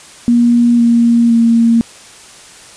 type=tone with pitch steps; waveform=sine; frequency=238.1 / 234.6 / 231.1 Hz; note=A#3 / A#3 / A#3; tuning=+37 / +11 / -15 cents; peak=-6 dBFS; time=0.28-1.81 s; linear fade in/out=0 ms; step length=510 ms; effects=white hiss -37 dBFS RMS until 2.76 s + resampled to 22050 Hz